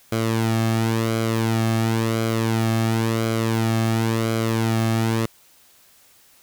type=tone with flanger; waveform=sawtooth; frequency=112.9 Hz; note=A2; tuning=45 cents sharp; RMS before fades=-21 dBFS; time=0.12-5.26 s; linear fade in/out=5 ms; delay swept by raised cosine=1.1 to 2.08 ms; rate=0.95 Hz; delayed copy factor=-0.6; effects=white hiss -54 dBFS RMS until 6.42 s